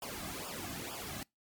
pink noise with flanger, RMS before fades -42 dBFS, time 0.02-1.23 s, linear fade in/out 2 ms, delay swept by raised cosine 0.49 to 2.19 ms, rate 2.2 Hz, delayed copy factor -0.95, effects noise-tail reverb RT60 0.2 s tail -26 dB re dry + MP3 96 kbps

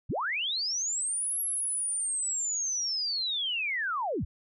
sine linear two-way sweep, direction up then down, 34.65 to 11330 to 34.65 Hz, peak -28 dBFS, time 0.09-4.25 s, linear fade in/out 10 ms, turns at 1.4 s, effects none

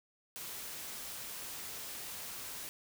white noise, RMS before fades -44 dBFS, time 0.36-2.69 s, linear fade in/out 0 ms, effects none

